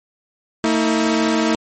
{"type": "tone pair together", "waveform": "sawtooth", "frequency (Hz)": [226.3, 320], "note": ["A3", "D#4"], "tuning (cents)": [49, 49], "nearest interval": "tritone", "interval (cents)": 600, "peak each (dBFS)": -14, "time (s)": [0.64, 1.55], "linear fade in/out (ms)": 0, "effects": ["MP3 32 kbps"]}